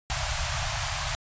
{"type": "band-stop noise", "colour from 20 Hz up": "pink", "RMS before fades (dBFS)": -29, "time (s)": [0.1, 1.15], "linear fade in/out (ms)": 0, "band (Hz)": [150, 600], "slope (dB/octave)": 96, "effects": ["resampled to 16000 Hz"]}